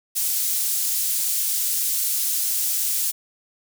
pink high-pass noise, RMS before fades -23 dBFS, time 0.15-3.12 s, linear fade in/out 20 ms, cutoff 8100 Hz, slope 12 dB/octave, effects none

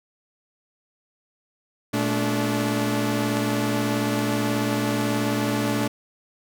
sawtooth tone cluster, 117 / 215.6 / 289.9 Hz, A#2 / A3 / D4, +7 / -35 / -22 cents, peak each -24 / -22 / -21 dBFS, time 1.93-5.88 s, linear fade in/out 10 ms, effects none

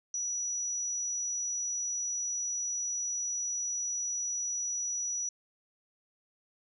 sine tone, 5870 Hz, F#8, 15 cents flat, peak -31 dBFS, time 0.14-5.29 s, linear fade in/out 2 ms, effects none

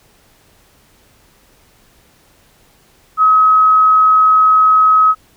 sine tone, 1275 Hz, D#6, 42 cents sharp, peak -6 dBFS, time 3.17-5.15 s, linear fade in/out 50 ms, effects pink hiss -51 dBFS RMS until 5.36 s

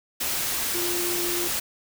sine tone in noise, 349.8 Hz, F4, 3 cents sharp, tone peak -29 dBFS, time 0.74-1.48 s, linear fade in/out 10 ms, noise white, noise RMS -27 dBFS, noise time 0.2-1.6 s, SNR -5 dB, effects none

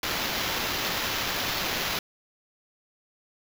violet noise with sample-and-hold, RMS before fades -29 dBFS, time 0.03-1.99 s, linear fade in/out 2 ms, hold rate 8820 Hz, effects none

